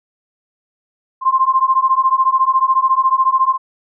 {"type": "beating tone pair", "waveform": "sine", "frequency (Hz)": [1046.5, 1060.5], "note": ["C6", "C6"], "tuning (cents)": [0, 23], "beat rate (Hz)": 14, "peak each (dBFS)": [-14, -14], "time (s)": [1.21, 3.58], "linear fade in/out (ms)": 50, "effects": []}